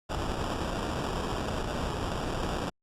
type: noise with sample-and-hold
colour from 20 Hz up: pink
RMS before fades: -32 dBFS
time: 0.09-2.7 s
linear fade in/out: 10 ms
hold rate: 2100 Hz
effects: low-pass 8000 Hz 12 dB/octave + Opus 48 kbps